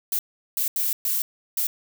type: noise bursts at uneven times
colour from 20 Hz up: violet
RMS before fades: -24 dBFS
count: 5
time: 0.12-0.19 / 0.57-0.68 / 0.76-0.93 / 1.05-1.22 / 1.57-1.67 s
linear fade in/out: 2 ms
effects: none